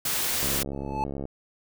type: noise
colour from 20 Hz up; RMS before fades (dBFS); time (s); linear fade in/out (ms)
white; -27; 0.05-0.63; 5
type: click train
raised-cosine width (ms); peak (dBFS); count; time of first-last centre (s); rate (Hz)
2; -20; 58; 0.43-1.254; 69.2
type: tone with exponential growth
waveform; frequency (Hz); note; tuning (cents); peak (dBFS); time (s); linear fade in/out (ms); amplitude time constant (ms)
triangle; 868; A5; -24; -20; 0.72-1.04; 2; 69
effects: none